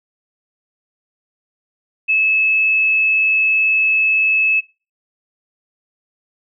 sine tone, 2599 Hz, E7, 25 cents flat, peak -12 dBFS, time 2.08-4.61 s, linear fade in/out 20 ms, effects noise-tail reverb RT60 0.3 s tail -20 dB re dry

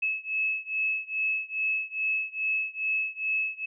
sine beating tone pair, 2590 / 2592.4 Hz, E7 / E7, -31 / -30 cents, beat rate 2.4 Hz, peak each -29 / -30 dBFS, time 0.02-3.66 s, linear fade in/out 10 ms, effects none

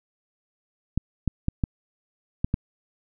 clicks, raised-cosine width 5 ms, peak -10 dBFS, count 6, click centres 0.976 / 1.277 / 1.484 / 1.638 / 2.445 / 2.541 s, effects none

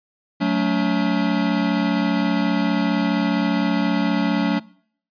square chord, F# minor, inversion none, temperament equal with one note detuned, 185 / 220 / 284.3 Hz, F#3 / A3 / C#4, 0 / 0 / +44 cents, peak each -23 / -24 / -22 dBFS, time 0.4-4.6 s, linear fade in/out 20 ms, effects noise-tail reverb RT60 0.6 s tail -23 dB re dry + resampled to 11025 Hz

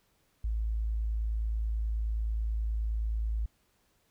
sine tone, 54.7 Hz, A1, 9 cents flat, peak -28 dBFS, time 0.44-3.46 s, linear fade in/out 5 ms, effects pink hiss -71 dBFS RMS until 4.1 s

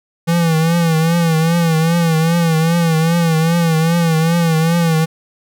square tone with vibrato, 165 Hz, E3, 2 cents sharp, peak -12 dBFS, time 0.27-5.06 s, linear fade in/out 20 ms, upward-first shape triangle, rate 2.5 Hz, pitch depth 82 cents each way, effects none

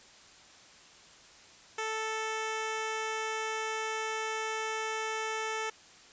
10% pulse tone, 440 Hz, A4, in tune, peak -24 dBFS, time 1.78-5.7 s, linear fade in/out 5 ms, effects white hiss -55 dBFS RMS until 6.12 s + resampled to 16000 Hz

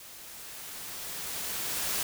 white noise with level ramp, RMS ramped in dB -48 to -30 dBFS, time 0-2.03 s, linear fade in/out 2 ms, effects none

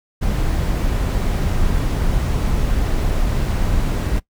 brown noise, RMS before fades -18 dBFS, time 0.21-4.2 s, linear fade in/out 20 ms, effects noise-tail reverb RT60 0.1 s tail -19 dB re dry

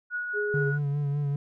sine tone with tremolo, 1458 Hz, F#6, 26 cents flat, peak -27 dBFS, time 0.1-0.79 s, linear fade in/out 50 ms, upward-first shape triangle, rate 4.6 Hz, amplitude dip 40%
sine tone, 415.3 Hz, G#4, in tune, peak -27 dBFS, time 0.33-0.73 s, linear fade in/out 50 ms
triangle tone with vibrato, 143.7 Hz, D3, 37 cents flat, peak -23 dBFS, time 0.54-1.36 s, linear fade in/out 2 ms, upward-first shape sine, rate 5 Hz, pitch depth 34 cents each way
effects none

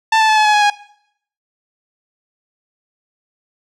sawtooth tone with pitch steps, 887 / 876.3 / 865.7 / 855.3 / 845 / 834.8 / 824.7 Hz, A5 / A5 / A5 / A5 / G#5 / G#5 / G#5, +14 / -7 / -28 / -49 / +30 / +9 / -12 cents, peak -6 dBFS, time 0.12-0.701 s, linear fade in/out 5 ms, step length 83 ms, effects noise-tail reverb RT60 0.7 s tail -20 dB re dry + low-pass 5000 Hz 12 dB/octave

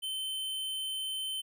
square tone, 3079 Hz, G7, 32 cents flat, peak -34 dBFS, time 0.02-1.42 s, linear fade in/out 20 ms, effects none

